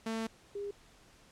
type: tone pair in turn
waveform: sawtooth / sine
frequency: 224.2 / 404.8 Hz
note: A3 / G#4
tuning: +33 / -44 cents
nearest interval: minor seventh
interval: 1023 cents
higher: second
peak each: -30 / -36 dBFS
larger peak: first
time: 0.06-0.27 / 0.55-0.71 s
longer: first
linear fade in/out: 5 ms
effects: pink hiss -61 dBFS RMS until 1.31 s + low-pass 9000 Hz 12 dB/octave